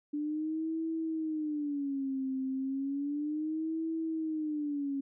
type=tone with vibrato; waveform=sine; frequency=292.4 Hz; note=D4; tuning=7 cents flat; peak=-31 dBFS; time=0.13-5.01 s; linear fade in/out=10 ms; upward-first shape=sine; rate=0.33 Hz; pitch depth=180 cents each way; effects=none